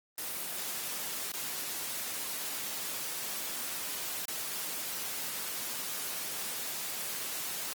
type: noise with dropouts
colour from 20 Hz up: white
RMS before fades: -37 dBFS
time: 0.18-7.73 s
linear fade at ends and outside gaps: 1 ms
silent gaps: 1.319-1.338 / 4.253-4.282 s
effects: high-pass 150 Hz 12 dB/octave + Opus 24 kbps